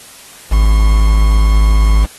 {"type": "tone with quantisation", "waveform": "triangle", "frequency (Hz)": 52.8, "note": "G#1", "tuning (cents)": 29, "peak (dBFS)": -4, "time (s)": [0.51, 2.06], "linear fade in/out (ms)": 20, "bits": 4, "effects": ["white hiss -37 dBFS RMS until 2.18 s", "AAC 32 kbps"]}